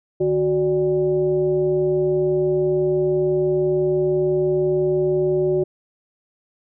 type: tone with frequency modulation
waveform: sine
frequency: 370 Hz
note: F#4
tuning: in tune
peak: -16 dBFS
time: 0.2-5.64 s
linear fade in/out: 10 ms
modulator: 218 Hz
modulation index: 0.64
effects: none